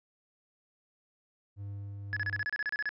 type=tone with tremolo; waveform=triangle; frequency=100.4 Hz; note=G2; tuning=42 cents sharp; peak=-35 dBFS; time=1.56-2.45 s; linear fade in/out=50 ms; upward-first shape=triangle; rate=1.8 Hz; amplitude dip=25%
type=tone bursts; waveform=triangle; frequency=1700 Hz; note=G#6; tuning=40 cents sharp; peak=-28 dBFS; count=12; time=2.13-2.891 s; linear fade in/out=0 ms; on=35 ms; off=31 ms
effects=resampled to 16000 Hz